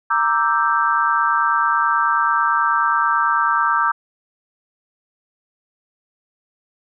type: chord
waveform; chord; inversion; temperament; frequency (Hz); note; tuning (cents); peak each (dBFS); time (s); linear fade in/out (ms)
sine; E half-diminished seventh; second; equal with one note detuned; 932.3 / 1174.7 / 1323.9 / 1568; Bb5 / D6 / E6 / G6; 0 / 0 / +7 / 0; -21 / -19 / -20 / -21; 0.1-3.92; 10
effects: none